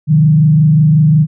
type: tone with frequency modulation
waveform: sine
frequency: 153.7 Hz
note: D#3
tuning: 21 cents flat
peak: -5 dBFS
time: 0.07-1.27 s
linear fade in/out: 50 ms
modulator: 25.5 Hz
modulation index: 0.59
effects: none